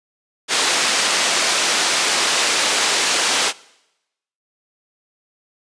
white band-pass noise, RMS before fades -18 dBFS, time 0.48-3.53 s, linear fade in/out 50 ms, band 330 to 6100 Hz, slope 12 dB/octave, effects noise-tail reverb RT60 0.9 s tail -22 dB re dry + resampled to 22050 Hz

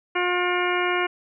harmonic tone with a mistuned harmonic, 357.3 Hz, F4, 40 cents sharp, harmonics 1 / 2 / 3 / 4 / 5 / 6 / 7 / 8, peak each -25 / -29 / -28 / -28 / -32 / -30 / -32 / -33 dBFS, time 0.15-1.07 s, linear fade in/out 10 ms, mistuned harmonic 7, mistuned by -88 cents, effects none

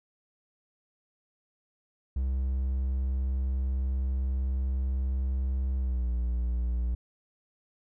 triangle tone with pitch glide, 65.41 to 59.98 Hz, C2 to B1, 0 to -50 cents, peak -24 dBFS, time 2.16-6.95 s, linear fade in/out 5 ms, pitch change -150 cents, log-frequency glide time 5.77-6.1 s, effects none

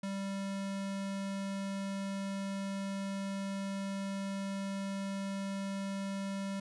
square tone, 196 Hz, G3, in tune, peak -36 dBFS, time 0.03-6.6 s, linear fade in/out 5 ms, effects resampled to 24000 Hz

